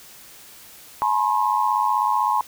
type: tone cluster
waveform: sine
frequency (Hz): 854 / 973 / 1069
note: G#5 / B5 / C6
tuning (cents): +48 / -26 / +37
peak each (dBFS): -22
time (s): 1.02-2.41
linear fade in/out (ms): 0
effects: white hiss -45 dBFS RMS until 2.47 s